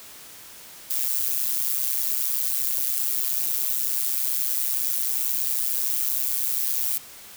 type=noise with amplitude modulation; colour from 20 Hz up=violet; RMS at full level=-21 dBFS; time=0.9-6.98 s; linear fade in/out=5 ms; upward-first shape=sine; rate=130 Hz; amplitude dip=90%; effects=white hiss -44 dBFS RMS until 7.36 s